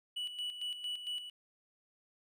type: tone with tremolo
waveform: triangle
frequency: 2951 Hz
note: F#7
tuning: 5 cents flat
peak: -34 dBFS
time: 0.16-1.3 s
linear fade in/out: 10 ms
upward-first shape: square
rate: 4.4 Hz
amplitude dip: 60%
effects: none